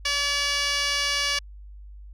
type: tone with band-pass filter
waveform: 15% pulse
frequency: 572 Hz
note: D5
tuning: 46 cents flat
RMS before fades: -25 dBFS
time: 0.05-1.39 s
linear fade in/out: 5 ms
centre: 3900 Hz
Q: 4.2
effects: added 50 Hz sine -40 dBFS peak until 2.13 s